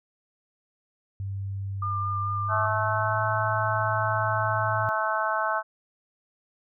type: tone with pitch glide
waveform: sine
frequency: 98 to 109.37 Hz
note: G2 to A2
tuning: 0 to -10 cents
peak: -29 dBFS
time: 1.2-4.89 s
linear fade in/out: 0 ms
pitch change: +190 cents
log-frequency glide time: 2.11-3.23 s
type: tone with vibrato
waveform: sine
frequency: 1200 Hz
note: D6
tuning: 37 cents sharp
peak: -27 dBFS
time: 1.82-2.66 s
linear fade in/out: 5 ms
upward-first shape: sine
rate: 4.6 Hz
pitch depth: 12 cents each way
type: harmonic tone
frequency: 217.2 Hz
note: A3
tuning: 22 cents flat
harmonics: 3 / 4 / 5 / 6 / 7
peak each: -30 / -30 / -30 / -30 / -30 dBFS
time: 2.48-5.63 s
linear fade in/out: 50 ms
effects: none